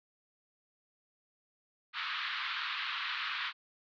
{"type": "band-pass noise", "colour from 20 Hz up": "pink", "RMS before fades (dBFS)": -37, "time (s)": [1.93, 3.53], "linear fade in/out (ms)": 50, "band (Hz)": [1100, 4100], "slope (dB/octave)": 48, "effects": []}